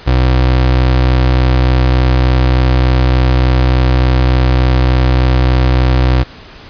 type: tone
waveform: 30% pulse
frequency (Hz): 63.4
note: B1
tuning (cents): +46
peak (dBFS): -5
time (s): 0.06-6.24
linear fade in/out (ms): 20
effects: pink hiss -35 dBFS RMS until 6.69 s + resampled to 11025 Hz